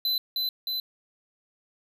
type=tone with echo; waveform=square; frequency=4026 Hz; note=B7; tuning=33 cents sharp; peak=-24 dBFS; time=0.05-0.18 s; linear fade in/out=2 ms; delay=310 ms; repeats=2; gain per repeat=-2 dB; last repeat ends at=0.8 s; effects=none